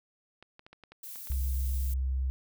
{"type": "clicks", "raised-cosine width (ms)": 0.3, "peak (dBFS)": -34, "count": 9, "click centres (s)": [0.426, 0.594, 0.665, 0.73, 0.837, 0.92, 1.158, 1.272, 1.32]}
{"type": "noise", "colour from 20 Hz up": "violet", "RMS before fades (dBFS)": -43, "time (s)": [1.03, 1.94], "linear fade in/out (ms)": 5}
{"type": "tone", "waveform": "sine", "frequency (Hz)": 65.41, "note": "C2", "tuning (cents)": 0, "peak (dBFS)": -27, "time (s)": [1.3, 2.3], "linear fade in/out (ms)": 0}
{"effects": []}